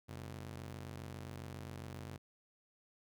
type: ring-modulated tone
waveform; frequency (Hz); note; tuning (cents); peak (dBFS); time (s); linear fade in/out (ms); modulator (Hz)
sawtooth; 112.3; A2; +36; -38; 0.08-2.18; 20; 23.7
effects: none